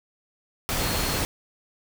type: tone in noise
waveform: sine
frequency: 4286 Hz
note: C8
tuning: 41 cents sharp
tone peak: -35 dBFS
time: 0.8-1.18 s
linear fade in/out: 0 ms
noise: pink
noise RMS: -26 dBFS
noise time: 0.69-1.25 s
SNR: -12 dB
effects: none